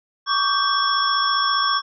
sine tone cluster, 1123 / 1178 / 1567 / 3356 / 5410 Hz, C#6 / D6 / G6 / G#7 / E8, +22 / +5 / -1 / +17 / +44 cents, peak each -20 / -27 / -25 / -26 / -24 dBFS, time 0.26-1.82 s, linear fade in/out 50 ms, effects none

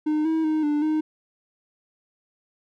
triangle tone with pitch steps, 305.4 / 320.5 / 311.1 / 295.8 / 309.9 Hz, D#4 / E4 / D#4 / D4 / D#4, -32 / -49 / 0 / +13 / -7 cents, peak -18 dBFS, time 0.06-1.01 s, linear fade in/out 10 ms, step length 190 ms, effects none

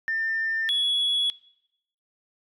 sine tone pair in turn, 1797 / 3373 Hz, A6 / G#7, +36 / +26 cents, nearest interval major seventh, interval 1090 cents, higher second, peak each -23 / -19 dBFS, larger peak second, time 0.08-0.69 / 0.69-1.3 s, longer neither, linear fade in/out 0 ms, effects noise-tail reverb RT60 0.8 s tail -22 dB re dry + tanh soft clip ceiling -19 dBFS

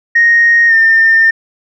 sine tone with pitch glide, 1864.7 to 1806.4 Hz, A#6 to A6, 0 to +45 cents, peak -4 dBFS, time 0.15-1.31 s, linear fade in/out 10 ms, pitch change -55 cents, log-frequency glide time 0.68-0.73 s, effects tanh soft clip ceiling 0 dBFS

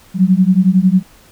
sine beating tone pair, 180.8 / 191.8 Hz, F#3 / G3, -40 / -37 cents, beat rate 11 Hz, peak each -11 dBFS, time 0.14-1.03 s, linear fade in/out 50 ms, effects pink hiss -46 dBFS RMS until 1.31 s

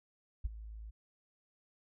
sine tone with ADSR envelope, 54.1 Hz, A1, 29 cents flat, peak -28 dBFS, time 0.44-0.91 s, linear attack 14 ms, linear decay 19 ms, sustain -16 dB, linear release 15 ms, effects none

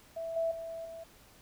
sine tone with level steps, 659.3 Hz, E5, in tune, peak -35 / -28 / -38 / -42 dBFS, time 0.16-1.04 s, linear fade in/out 10 ms, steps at 0.36 / 0.51 / 0.85 s, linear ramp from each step 5 ms, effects pink hiss -59 dBFS RMS until 1.41 s

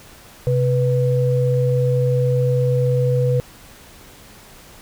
sine tone pair together, 130.4 / 492.3 Hz, C3 / B4, -5 / -6 cents, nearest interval octave + major seventh, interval 2299 cents, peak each -16 / -19 dBFS, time 0.47-3.4 s, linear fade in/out 0 ms, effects pink hiss -44 dBFS RMS until 4.81 s

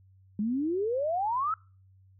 sine exponential sweep, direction up, 200.7 to 1341 Hz, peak -26 dBFS, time 0.39-1.54 s, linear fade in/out 2 ms, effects noise-tail reverb RT60 0.4 s tail -26 dB re dry + added 95 Hz sine -56 dBFS peak until 2.19 s

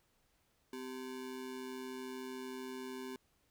square ring-modulated tone, 322.6 Hz, E4, 37 cents flat, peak -40 dBFS, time 0.73-3.16 s, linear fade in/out 2 ms, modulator 66.6 Hz, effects pink hiss -75 dBFS RMS until 3.5 s

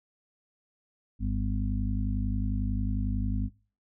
harmonic tone, 51.1 Hz, G#1, 27 cents flat, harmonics 1 / 2 / 4 / 5, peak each -28 / -32 / -35 / -36 dBFS, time 1.19-3.5 s, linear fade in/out 50 ms, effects noise-tail reverb RT60 0.4 s tail -23 dB re dry

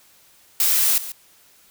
blue noise with echo, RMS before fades -18 dBFS, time 0.6-0.98 s, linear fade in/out 2 ms, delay 140 ms, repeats 1, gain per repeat -14 dB, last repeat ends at 1.12 s, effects white hiss -54 dBFS RMS until 1.7 s

